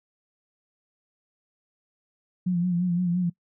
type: tone with vibrato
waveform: sine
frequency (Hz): 176.9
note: F3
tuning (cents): +23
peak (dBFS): -21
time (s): 2.46-3.3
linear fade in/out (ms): 10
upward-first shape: sine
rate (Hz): 5.8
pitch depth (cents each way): 53
effects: noise-tail reverb RT60 0.1 s tail -22 dB re dry